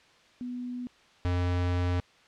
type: tone pair in turn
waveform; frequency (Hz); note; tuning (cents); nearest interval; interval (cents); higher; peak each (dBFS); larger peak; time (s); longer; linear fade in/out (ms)
sine / square; 246.9 / 89.02; B3 / F2; 0 / +34; octave + tritone; 1766; first; -33 / -26; second; 0.41-0.87 / 1.25-2; second; 0
effects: white hiss -59 dBFS RMS until 2.27 s + low-pass 4000 Hz 12 dB/octave